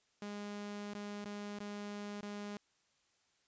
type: tone with dropouts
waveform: sawtooth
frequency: 205.5 Hz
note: G#3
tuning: 18 cents flat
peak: -38 dBFS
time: 0.22-2.57 s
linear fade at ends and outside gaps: 2 ms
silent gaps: 0.937-0.949 / 1.245-1.255 / 1.589-1.603 / 2.209-2.228 s
effects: white hiss -75 dBFS RMS until 3.47 s + resampled to 16000 Hz